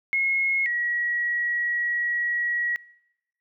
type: tone pair in turn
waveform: sine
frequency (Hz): 2166 / 1914.6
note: C#7 / A#6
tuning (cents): -41 / +46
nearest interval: major second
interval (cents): 213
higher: first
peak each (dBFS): -20 / -23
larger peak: first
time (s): 0.13-0.66 / 0.66-2.76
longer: second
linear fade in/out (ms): 0
effects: noise-tail reverb RT60 1.0 s tail -25 dB re dry